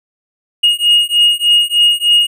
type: beating tone pair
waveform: triangle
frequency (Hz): 2864 / 2867.3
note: F7 / F7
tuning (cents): +43 / +45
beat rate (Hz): 3.3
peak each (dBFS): -10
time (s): 0.63-2.27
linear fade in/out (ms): 10
effects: none